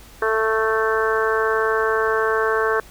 harmonic tone, 220.8 Hz, A3, 6 cents sharp, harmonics 2 / 3 / 4 / 5 / 6 / 7 / 8, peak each -20 / -29 / -30 / -24 / -28 / -24 / -30 dBFS, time 0.22-2.8 s, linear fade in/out 2 ms, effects added 50 Hz sine -45 dBFS peak until 2.9 s + pink hiss -46 dBFS RMS until 2.9 s

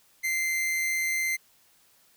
45% pulse tone with amplitude modulation, 2081 Hz, C7, 10 cents flat, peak -24 dBFS, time 0.23-1.37 s, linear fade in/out 20 ms, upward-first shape sine, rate 163 Hz, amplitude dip 30%, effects white hiss -62 dBFS RMS until 2.16 s

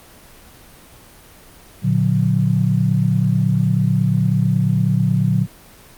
sine chord, Bb augmented, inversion none, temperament just, 116.54 / 145.68 / 182.1 Hz, Bb2 / D3 / F#3, 0 / -14 / -27 cents, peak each -18 dBFS, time 1.82-5.47 s, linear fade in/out 50 ms, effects pink hiss -44 dBFS RMS until 5.97 s + Opus 24 kbps

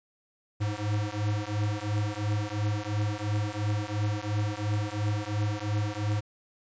square beating tone pair, 103.3 / 106.2 Hz, G#2 / G#2, -9 / +39 cents, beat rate 2.9 Hz, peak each -31 dBFS, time 0.6-6.21 s, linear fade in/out 20 ms, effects resampled to 16000 Hz + 11-bit

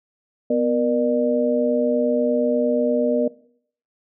sine tone cluster, 248.2 / 471.4 / 600 Hz, B3 / A#4 / D5, +9 / +19 / +37 cents, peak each -21 dBFS, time 0.5-3.28 s, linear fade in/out 5 ms, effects noise-tail reverb RT60 0.6 s tail -20 dB re dry

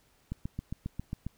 click train, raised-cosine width 5 ms, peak -22 dBFS, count 8, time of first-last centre 0.32-1.266 s, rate 7.4 Hz, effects pink hiss -67 dBFS RMS until 1.37 s

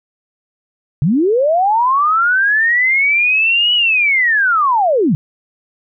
sine linear two-way sweep, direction up then down, 125.9 to 2960 to 130.4 Hz, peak -10 dBFS, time 1.02-5.15 s, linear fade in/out 0 ms, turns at 3.74 s, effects none

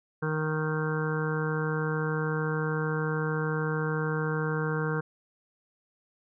harmonic tone, 155.56 Hz, D#3, in tune, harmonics 1 / 2 / 3 / 5 / 6 / 7 / 8 / 9 / 10, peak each -29 / -38 / -32 / -45 / -42 / -40 / -44 / -38 / -37 dBFS, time 0.22-5.01 s, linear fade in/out 10 ms, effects none

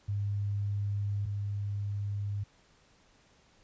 sine tone pair in turn, 101.5 / 101.5 Hz, G#2 / G#2, -39 / -39 cents, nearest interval unison, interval 0 cents, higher neither, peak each -29 / -31 dBFS, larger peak first, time 0.08-1.26 / 1.26-2.44 s, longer neither, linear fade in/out 10 ms, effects pink hiss -64 dBFS RMS until 3.63 s + resampled to 16000 Hz

